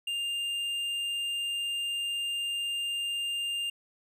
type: tone with tanh clipping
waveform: sine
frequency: 2802 Hz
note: F7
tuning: 5 cents sharp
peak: -31 dBFS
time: 0.07-3.7 s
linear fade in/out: 5 ms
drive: 8 dB
effects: none